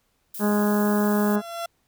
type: noise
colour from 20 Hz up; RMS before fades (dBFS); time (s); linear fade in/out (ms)
violet; -35; 0.34-1.36; 5
type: harmonic tone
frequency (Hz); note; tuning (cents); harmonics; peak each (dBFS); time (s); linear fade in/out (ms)
207.7; G#3; 0; 1 / 2 / 3 / 4 / 5 / 6 / 7 / 8; -20 / -26 / -30 / -32 / -34 / -36 / -37 / -38; 0.39-1.42; 50
type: tone with exponential growth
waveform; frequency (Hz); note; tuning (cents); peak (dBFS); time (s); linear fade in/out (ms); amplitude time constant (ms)
30% pulse; 679; F5; -49; -24; 0.78-1.66; 5; 190
effects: pink hiss -69 dBFS RMS until 1.87 s